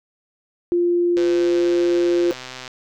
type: tone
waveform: sine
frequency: 348.6 Hz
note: F4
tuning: 3 cents flat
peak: -15 dBFS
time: 0.72-2.31 s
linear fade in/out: 0 ms
type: click train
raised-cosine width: 0.2 ms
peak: -16 dBFS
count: 194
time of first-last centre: 1.17-2.678 s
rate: 128 Hz
type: tone with pitch glide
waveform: triangle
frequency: 511 to 517.8 Hz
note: C5 to C5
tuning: -41 to -18 cents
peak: -24 dBFS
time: 1.17-2.33 s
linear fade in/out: 0 ms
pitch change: +23 cents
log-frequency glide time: 1.27-1.76 s
effects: none